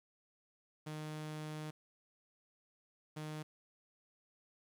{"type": "tone bursts at uneven times", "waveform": "sawtooth", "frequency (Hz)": 153.7, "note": "D#3", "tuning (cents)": -21, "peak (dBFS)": -38, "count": 2, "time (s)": [[0.86, 1.71], [3.16, 3.43]], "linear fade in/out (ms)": 10, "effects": ["low-pass 12000 Hz 12 dB/octave", "11-bit"]}